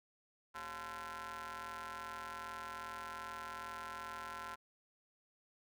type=ring-modulated tone; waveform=sawtooth; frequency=161.5 Hz; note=E3; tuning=35 cents flat; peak=-37 dBFS; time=0.54-4.56 s; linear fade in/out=20 ms; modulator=1190 Hz; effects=none